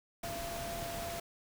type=tone in noise; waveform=sine; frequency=681 Hz; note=F5; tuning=44 cents flat; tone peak=-40 dBFS; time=0.23-1.2 s; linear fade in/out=5 ms; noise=pink; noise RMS=-42 dBFS; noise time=0.23-1.2 s; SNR=-1 dB; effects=none